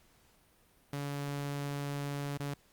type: tone with dropouts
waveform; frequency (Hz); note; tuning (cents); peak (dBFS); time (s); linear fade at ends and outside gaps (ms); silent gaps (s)
sawtooth; 142.5; C#3; +48; -31; 0.93-2.54; 2; 2.373-2.4
effects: pink hiss -66 dBFS RMS until 2.72 s + Opus 48 kbps